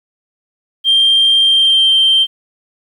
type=tone with pitch glide; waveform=sine; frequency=3178 to 3140 Hz; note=G7 to G7; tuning=+23 to +2 cents; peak=-6 dBFS; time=0.84-2.27 s; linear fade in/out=50 ms; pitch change=-21 cents; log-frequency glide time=1.41-1.98 s; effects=tanh soft clip ceiling -4 dBFS + 8-bit